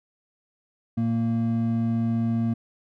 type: tone pair together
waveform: triangle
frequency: 115 / 230 Hz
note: A#2 / A#3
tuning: -23 / -23 cents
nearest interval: octave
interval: 1200 cents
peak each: -24 / -21 dBFS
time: 0.97-2.54 s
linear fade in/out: 10 ms
effects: none